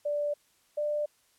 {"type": "tone pair in turn", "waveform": "sine", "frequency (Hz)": [586, 593.8], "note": ["D5", "D5"], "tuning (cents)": [-4, 19], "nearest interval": "unison", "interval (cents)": 23, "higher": "second", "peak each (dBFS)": -27, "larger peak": "neither", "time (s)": [[0.05, 0.34], [0.77, 1.06]], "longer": "neither", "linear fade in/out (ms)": 10, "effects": ["white hiss -67 dBFS RMS until 1.38 s", "low-pass 12000 Hz 12 dB/octave"]}